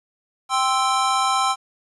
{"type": "chord", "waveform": "square", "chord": "C major", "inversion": "second", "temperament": "equal", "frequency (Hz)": [784, 1046.5, 1318.5], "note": ["G5", "C6", "E6"], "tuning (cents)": [0, 0, 0], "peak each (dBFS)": -23, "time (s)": [0.49, 1.56], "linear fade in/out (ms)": 50, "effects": ["resampled to 24000 Hz", "9-bit"]}